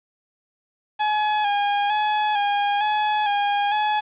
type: tone with vibrato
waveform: 40% pulse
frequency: 830.6 Hz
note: G#5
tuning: in tune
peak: -18 dBFS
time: 0.99-4.01 s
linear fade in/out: 20 ms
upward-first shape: square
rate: 1.1 Hz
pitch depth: 34 cents each way
effects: resampled to 8000 Hz + 8-bit